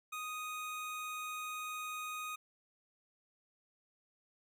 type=tone; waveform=25% pulse; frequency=1244.5 Hz; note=D#6; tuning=in tune; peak=-36 dBFS; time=0.12-2.36 s; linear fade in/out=10 ms; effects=none